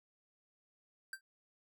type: tone with exponential decay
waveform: square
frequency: 1568 Hz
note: G6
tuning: in tune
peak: -38 dBFS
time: 1.13-1.21 s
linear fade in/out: 2 ms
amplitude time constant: 16 ms
effects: none